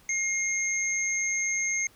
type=tone pair together; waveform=sine; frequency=2132 / 6396 Hz; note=C7 / G8; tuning=+32 / +34 cents; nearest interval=octave + perfect fifth; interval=1902 cents; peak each=-28 dBFS; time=0.09-1.87 s; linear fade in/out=2 ms; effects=pink hiss -58 dBFS RMS until 1.95 s